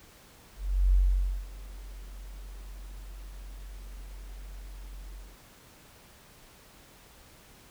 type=tone with ADSR envelope; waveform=sine; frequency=46.25 Hz; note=F#1; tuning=in tune; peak=-18 dBFS; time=0.56-5.41 s; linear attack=370 ms; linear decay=530 ms; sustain=-22 dB; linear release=240 ms; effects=pink hiss -55 dBFS RMS until 7.7 s